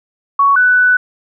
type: tone pair in turn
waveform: sine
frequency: 1117 / 1491 Hz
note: C#6 / F#6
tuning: +13 / +13 cents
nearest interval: perfect fourth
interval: 500 cents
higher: second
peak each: -7 dBFS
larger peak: neither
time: 0.39-0.56 / 0.56-0.97 s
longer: second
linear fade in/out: 5 ms
effects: none